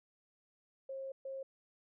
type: tone bursts at uneven times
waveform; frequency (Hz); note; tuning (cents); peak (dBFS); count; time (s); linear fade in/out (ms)
sine; 537; C5; +45; -40; 2; 0.89-1.12 / 1.25-1.43; 5
effects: none